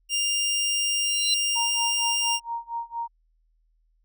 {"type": "tone", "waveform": "20% pulse", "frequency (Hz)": 2800, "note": "F7", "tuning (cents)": 4, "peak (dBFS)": -18, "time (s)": [0.09, 2.4], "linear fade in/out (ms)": 50}
{"type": "tone with exponential growth", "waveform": "sine", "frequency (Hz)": 4036, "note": "B7", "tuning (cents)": 37, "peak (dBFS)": -18, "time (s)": [1.04, 1.34], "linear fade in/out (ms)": 2, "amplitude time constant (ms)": 64}
{"type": "tone with tremolo", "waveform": "sine", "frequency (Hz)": 932.3, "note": "A#5", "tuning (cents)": 0, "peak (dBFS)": -26, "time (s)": [1.55, 3.08], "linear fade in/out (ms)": 20, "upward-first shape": "sine", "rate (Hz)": 4.3, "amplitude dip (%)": 95}
{"effects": ["added 40 Hz sine -63 dBFS peak until 4.04 s"]}